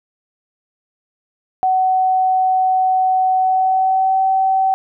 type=tone with pitch glide; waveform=sine; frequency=750 to 765.3 Hz; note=F#5 to G5; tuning=+23 to -42 cents; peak=-12 dBFS; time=1.63-4.74 s; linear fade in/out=0 ms; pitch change=+35 cents; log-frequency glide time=3.39-4.22 s; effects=none